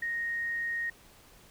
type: tone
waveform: sine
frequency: 1864.7 Hz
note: A#6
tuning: in tune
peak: -30 dBFS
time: 0.02-0.9 s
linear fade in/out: 5 ms
effects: pink hiss -57 dBFS RMS until 1.5 s